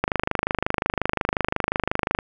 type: click train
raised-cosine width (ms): 0.5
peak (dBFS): -5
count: 56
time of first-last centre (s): 0.04-2.188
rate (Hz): 25.6
effects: none